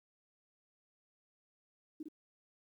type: tone with echo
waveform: sine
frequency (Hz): 308.4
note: D#4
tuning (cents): -15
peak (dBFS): -40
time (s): 2-2.03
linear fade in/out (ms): 5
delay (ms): 55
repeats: 1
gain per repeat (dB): -3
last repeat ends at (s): 2.085
effects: 12-bit